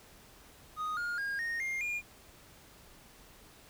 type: tone with pitch steps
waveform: triangle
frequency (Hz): 1244.5 / 1421.3 / 1623.3 / 1853.9 / 2117 / 2418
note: D#6 / F6 / G#6 / A#6 / C7 / D7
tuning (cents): 0 / +30 / -40 / -10 / +20 / +50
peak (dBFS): -31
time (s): 0.76-2.02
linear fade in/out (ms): 50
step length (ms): 210
effects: pink hiss -57 dBFS RMS until 3.69 s